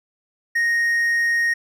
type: tone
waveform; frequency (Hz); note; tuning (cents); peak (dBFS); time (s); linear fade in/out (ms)
triangle; 1864.7; A#6; 0; -15; 0.55-1.54; 10
effects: none